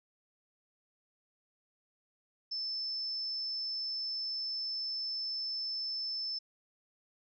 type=tone; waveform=sine; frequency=5274 Hz; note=E8; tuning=in tune; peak=-34 dBFS; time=2.51-6.39 s; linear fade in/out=10 ms; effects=none